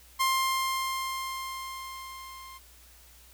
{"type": "tone with level ramp", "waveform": "sawtooth", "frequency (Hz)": 1056, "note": "C6", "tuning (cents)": 16, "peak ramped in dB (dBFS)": [-19, -41], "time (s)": [0.19, 2.59], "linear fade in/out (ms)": 20, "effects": ["added 60 Hz sine -56 dBFS peak until 3.33 s", "white hiss -56 dBFS RMS until 3.33 s"]}